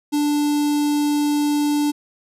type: tone with notch filter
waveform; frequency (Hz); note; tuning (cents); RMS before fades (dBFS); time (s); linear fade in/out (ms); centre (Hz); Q
square; 293.7; D4; 0; -19; 0.12-1.92; 20; 1700; 0.7
effects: resampled to 32000 Hz